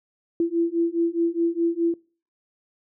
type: beating tone pair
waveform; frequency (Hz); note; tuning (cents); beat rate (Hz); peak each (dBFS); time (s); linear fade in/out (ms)
sine; 334.3 / 339.1; E4 / E4; +24 / +49; 4.8; -23; 0.4-1.94; 2
effects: noise-tail reverb RT60 0.4 s tail -24 dB re dry